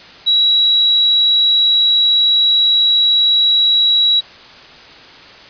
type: tone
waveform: sine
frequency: 3887 Hz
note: B7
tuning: 28 cents flat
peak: -9 dBFS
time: 0.26-4.21 s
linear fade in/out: 20 ms
effects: white hiss -38 dBFS RMS until 5.49 s + resampled to 11025 Hz